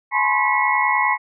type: tone cluster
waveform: sine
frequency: 851 / 1000 / 1070 / 1956 / 2175 Hz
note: G#5 / B5 / C6 / B6 / C#7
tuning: +42 / +21 / +38 / -17 / -33 cents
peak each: -22 dBFS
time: 0.11-1.18 s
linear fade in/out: 50 ms
effects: none